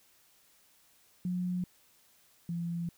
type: tone pair in turn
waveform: sine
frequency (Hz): 180 / 170.5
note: F#3 / F3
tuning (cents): -47 / -41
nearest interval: minor second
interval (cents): 94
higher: first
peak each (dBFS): -30 / -32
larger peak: first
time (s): 1.25-1.64 / 2.49-2.89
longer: second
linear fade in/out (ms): 2
effects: white hiss -65 dBFS RMS until 2.97 s